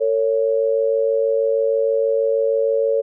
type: tone pair together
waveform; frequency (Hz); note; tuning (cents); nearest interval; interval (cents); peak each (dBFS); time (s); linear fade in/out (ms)
sine; 450 / 556.3; A4 / C#5; +39 / +6; major third; 367; -18; 0-3.02; 20
effects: none